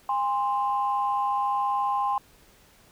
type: tone pair together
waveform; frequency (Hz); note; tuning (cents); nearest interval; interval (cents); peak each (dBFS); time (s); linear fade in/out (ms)
sine; 812.2 / 1046.5; G#5 / C6; -39 / 0; major third; 439; -25; 0.09-2.18; 2
effects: tanh soft clip ceiling -15 dBFS + pink hiss -57 dBFS RMS until 2.91 s